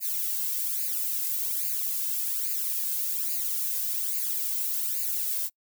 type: noise with flanger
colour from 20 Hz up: violet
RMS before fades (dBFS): -29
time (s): 0-5.5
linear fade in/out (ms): 50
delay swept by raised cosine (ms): 0.43 to 1.93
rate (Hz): 1.2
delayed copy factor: +0.85
effects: noise-tail reverb RT60 0.1 s tail -25 dB re dry